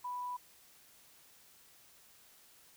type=tone; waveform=sine; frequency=987.8 Hz; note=B5; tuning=in tune; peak=-37 dBFS; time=0.04-0.37 s; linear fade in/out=10 ms; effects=white hiss -62 dBFS RMS until 2.76 s